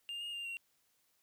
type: tone with pitch steps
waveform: triangle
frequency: 2806 / 2845 / 2797 / 2749 Hz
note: F7 / F7 / F7 / F7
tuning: +8 / +31 / +2 / -28 cents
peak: -38 dBFS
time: 0.09-0.57 s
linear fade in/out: 0 ms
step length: 120 ms
effects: white hiss -75 dBFS RMS until 1.22 s